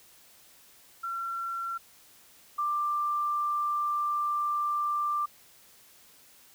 sine tone pair in turn, 1361 / 1183.3 Hz, F6 / D6, -45 / +13 cents, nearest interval major second, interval 242 cents, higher first, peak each -31 / -26 dBFS, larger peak second, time 1.03-1.78 / 2.58-5.26 s, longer second, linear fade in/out 10 ms, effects white hiss -57 dBFS RMS until 6.54 s

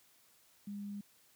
sine tone, 203 Hz, G#3, 39 cents flat, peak -40 dBFS, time 0.67-1.01 s, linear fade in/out 5 ms, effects white hiss -67 dBFS RMS until 1.35 s + high-pass 60 Hz 12 dB/octave

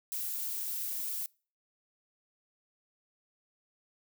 violet noise, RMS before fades -36 dBFS, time 0.12-1.26 s, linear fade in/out 0 ms, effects noise-tail reverb RT60 0.4 s tail -26 dB re dry

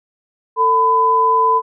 sine tone pair together, 447.6 / 1004.8 Hz, A4 / B5, +30 / +30 cents, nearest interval octave + major second, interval 1400 cents, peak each -19 / -11 dBFS, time 0.56-1.62 s, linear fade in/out 50 ms, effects none

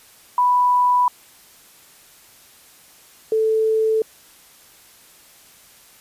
sine tone pair in turn, 987.8 / 440 Hz, B5 / A4, 0 / 0 cents, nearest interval octave + major second, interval 1400 cents, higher first, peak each -13 / -15 dBFS, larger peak first, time 0.38-1.08 / 3.32-4.02 s, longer neither, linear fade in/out 2 ms, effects white hiss -49 dBFS RMS until 6 s + resampled to 32000 Hz

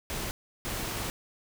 pink noise bursts at uneven times, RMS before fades -34 dBFS, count 2, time 0.1-0.31 / 0.65-1.1 s, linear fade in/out 0 ms, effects none

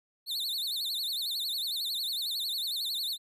45% pulse tone with vibrato, 3976 Hz, B7, 11 cents sharp, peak -30 dBFS, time 0.26-3.18 s, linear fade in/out 50 ms, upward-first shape sine, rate 11 Hz, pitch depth 200 cents each way, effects resampled to 32000 Hz

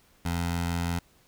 15% pulse tone with notch filter, 85.7 Hz, F2, 32 cents flat, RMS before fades -29 dBFS, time 0.25-0.99 s, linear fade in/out 5 ms, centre 350 Hz, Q 1.4, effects pink hiss -62 dBFS RMS until 1.27 s

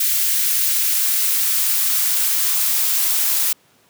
blue noise with high-pass filter sweep, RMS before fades -18 dBFS, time 0-3.53 s, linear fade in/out 5 ms, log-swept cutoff 1900 to 620 Hz, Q 0.92, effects pink hiss -56 dBFS RMS until 3.89 s + high-pass 150 Hz 12 dB/octave

